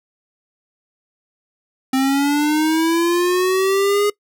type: linear sweep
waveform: square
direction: up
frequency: 261.3 to 415.3 Hz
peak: -15 dBFS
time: 1.93-4.1 s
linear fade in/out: 5 ms
effects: noise-tail reverb RT60 0.1 s tail -22 dB re dry